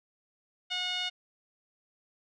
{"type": "tone with low-pass filter", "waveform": "5% pulse", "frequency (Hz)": 726, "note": "F#5", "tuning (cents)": -33, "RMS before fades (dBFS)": -33, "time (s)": [0.7, 1.1], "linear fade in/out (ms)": 20, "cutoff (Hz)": 3300, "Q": 3.8, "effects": []}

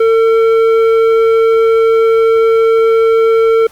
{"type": "tone with tanh clipping", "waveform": "sine", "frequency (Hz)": 451.2, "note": "A4", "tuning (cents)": 44, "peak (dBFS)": -8, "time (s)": [0, 3.67], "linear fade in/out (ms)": 5, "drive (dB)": 10, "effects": ["pink hiss -42 dBFS RMS until 3.71 s", "Opus 48 kbps"]}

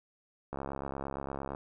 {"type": "click train", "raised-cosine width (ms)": 1, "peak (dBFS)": -23, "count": 71, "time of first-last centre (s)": [0.53, 1.549], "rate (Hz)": 68.7, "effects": []}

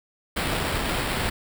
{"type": "noise with sample-and-hold", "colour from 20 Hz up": "pink", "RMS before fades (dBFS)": -26, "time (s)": [0.36, 1.3], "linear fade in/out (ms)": 10, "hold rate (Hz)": 6300, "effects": []}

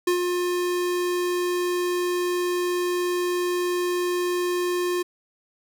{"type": "tone with ADSR envelope", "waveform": "square", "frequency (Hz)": 355.7, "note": "F4", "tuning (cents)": 32, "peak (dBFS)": -18, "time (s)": [0.07, 5.03], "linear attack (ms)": 6, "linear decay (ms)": 98, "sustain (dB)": -5, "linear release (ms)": 13, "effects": []}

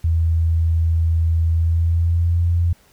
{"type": "tone with pitch glide", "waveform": "sine", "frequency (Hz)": [82.2, 85.74], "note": ["E2", "F2"], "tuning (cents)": [-4, -31], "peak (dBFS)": -14, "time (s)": [0.04, 2.73], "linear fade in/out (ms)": 5, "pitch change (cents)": 73, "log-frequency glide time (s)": [1.51, 2.43], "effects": ["pink hiss -54 dBFS RMS until 2.92 s"]}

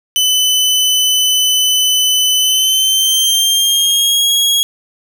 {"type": "tone with pitch glide", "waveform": "sawtooth", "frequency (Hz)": [3014, 3306], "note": ["F#7", "G#7"], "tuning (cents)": [31, -9], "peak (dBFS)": -7, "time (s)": [0.16, 4.63], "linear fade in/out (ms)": 0, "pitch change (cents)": 160, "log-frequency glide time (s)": [2.37, 4.3], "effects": []}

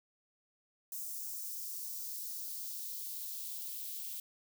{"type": "noise with high-pass filter sweep", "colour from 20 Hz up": "violet", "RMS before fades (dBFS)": -42, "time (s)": [0.92, 4.2], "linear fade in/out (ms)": 2, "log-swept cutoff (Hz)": [6400, 3000], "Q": 1.7, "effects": []}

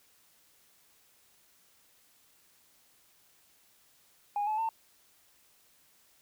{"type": "tone with pitch steps", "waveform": "sine", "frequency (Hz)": [821, 860, 898], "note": ["G#5", "A5", "A5"], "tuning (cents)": [-20, -40, 35], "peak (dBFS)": -27, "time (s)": [4.36, 4.69], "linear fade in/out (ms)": 2, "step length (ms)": 110, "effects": ["tanh soft clip ceiling -25 dBFS", "white hiss -65 dBFS RMS until 6.21 s"]}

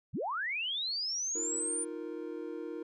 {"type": "linear sweep", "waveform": "sine", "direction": "up", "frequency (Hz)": [69.7, 9410], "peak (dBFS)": -32, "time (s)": [0.13, 1.85], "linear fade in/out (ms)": 20}
{"type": "chord", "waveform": "triangle", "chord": "Eb suspended second", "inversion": "none", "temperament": "just", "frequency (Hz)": [311.1, 350, 466.7], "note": ["Eb4", "F4", "Bb4"], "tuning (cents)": [0, 4, 2], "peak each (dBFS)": -40, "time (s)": [1.35, 2.83], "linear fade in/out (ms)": 5}
{"effects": []}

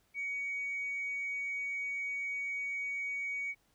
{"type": "tone", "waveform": "sine", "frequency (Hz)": 2248, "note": "C#7", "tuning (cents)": 24, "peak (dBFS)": -33, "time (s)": [0.14, 3.55], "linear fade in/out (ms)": 50, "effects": ["tanh soft clip ceiling -30 dBFS", "pink hiss -72 dBFS RMS until 3.74 s"]}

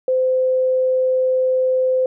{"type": "tone", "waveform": "sine", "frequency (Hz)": 515, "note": "C5", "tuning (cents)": -28, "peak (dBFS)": -14, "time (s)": [0.08, 2.06], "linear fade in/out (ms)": 2, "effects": []}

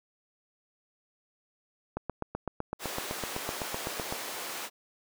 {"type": "click train", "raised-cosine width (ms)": 1, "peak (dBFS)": -18, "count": 18, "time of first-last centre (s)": [1.97, 4.125], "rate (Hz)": 7.89}
{"type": "high-pass noise", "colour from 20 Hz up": "pink", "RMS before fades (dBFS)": -38, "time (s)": [2.79, 4.7], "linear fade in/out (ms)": 50, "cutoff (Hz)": 470, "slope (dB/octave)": 12}
{"effects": []}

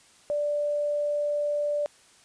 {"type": "tone", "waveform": "sine", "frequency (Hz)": 587, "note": "D5", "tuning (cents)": -1, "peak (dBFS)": -24, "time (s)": [0.3, 1.86], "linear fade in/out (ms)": 0, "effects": ["white hiss -57 dBFS RMS until 2.24 s", "resampled to 22050 Hz"]}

